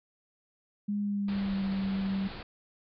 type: tone with pitch glide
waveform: sine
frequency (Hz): 205.1 to 194.04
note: G#3 to G3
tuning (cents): -21 to -17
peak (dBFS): -28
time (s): 0.88-2.28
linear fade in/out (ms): 10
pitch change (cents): -96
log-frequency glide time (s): 1-1.63
type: low-pass noise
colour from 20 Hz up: pink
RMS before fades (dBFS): -43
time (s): 1.28-2.43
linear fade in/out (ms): 5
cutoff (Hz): 4700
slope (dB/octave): 96
effects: none